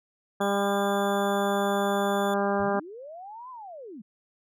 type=harmonic tone; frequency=200 Hz; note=G3; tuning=35 cents sharp; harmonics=1 / 2 / 3 / 4 / 5 / 6 / 7 / 8; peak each=-29 / -29 / -29 / -30 / -35 / -34 / -38 / -37 dBFS; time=0.4-2.8 s; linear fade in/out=10 ms
type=tone with pitch glide; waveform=sawtooth; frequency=3433 to 3475 Hz; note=A7 to A7; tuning=-43 to -22 cents; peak=-36 dBFS; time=0.41-2.34 s; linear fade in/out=2 ms; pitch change=+21 cents; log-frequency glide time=0.53-0.68 s
type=linear two-way sweep; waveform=sine; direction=up then down; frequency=63.2 to 1046.5 to 186.1 Hz; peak=-39 dBFS; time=2.59-4.02 s; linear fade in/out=10 ms; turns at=3.5 s
effects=none